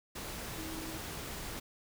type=tone in noise; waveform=sine; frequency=320 Hz; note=D#4; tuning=49 cents sharp; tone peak=-44 dBFS; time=0.57-0.98 s; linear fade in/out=10 ms; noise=pink; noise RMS=-42 dBFS; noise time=0.15-1.6 s; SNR=-5 dB; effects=none